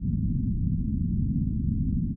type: low-pass noise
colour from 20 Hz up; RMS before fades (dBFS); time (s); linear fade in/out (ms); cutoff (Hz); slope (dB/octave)
white; -26; 0-2.16; 50; 240; 48
effects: none